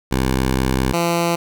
10% pulse tone pair in turn, 65 / 170.25 Hz, C2 / F3, -11 / -44 cents, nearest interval octave + perfect fourth, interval 1667 cents, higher second, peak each -8 dBFS, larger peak neither, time 0.11-0.93 / 0.93-1.36 s, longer first, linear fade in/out 10 ms, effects none

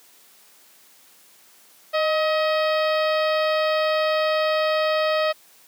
harmonic tone with a mistuned harmonic, 634 Hz, D#5, 32 cents sharp, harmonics 1 / 2 / 3 / 4 / 5 / 6 / 7 / 8, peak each -20 / -26 / -30 / -32 / -34 / -36 / -37 / -38 dBFS, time 1.93-5.33 s, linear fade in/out 20 ms, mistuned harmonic 1, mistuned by -39 cents, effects white hiss -53 dBFS RMS until 5.67 s + high-pass 200 Hz 12 dB/octave

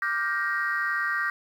sine chord, G minor seventh, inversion second, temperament just, 1176 / 1411.2 / 1568 / 1881.6 Hz, D6 / F6 / G6 / Bb6, +2 / +18 / 0 / +16 cents, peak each -30 / -32 / -28 / -28 dBFS, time 0.02-1.3 s, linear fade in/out 2 ms, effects tanh soft clip ceiling -17 dBFS + 9-bit

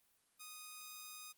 5% pulse tone, 1244.5 Hz, D#6, in tune, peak -38 dBFS, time 0.39-1.33 s, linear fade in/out 20 ms, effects white hiss -75 dBFS RMS until 1.37 s + Opus 32 kbps

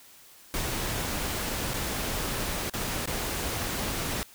pink noise with dropouts, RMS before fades -31 dBFS, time 0.54-4.23 s, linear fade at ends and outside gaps 0 ms, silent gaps 1.735-1.741 / 2.697-2.737 / 3.057-3.075 s, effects white hiss -53 dBFS RMS until 4.34 s

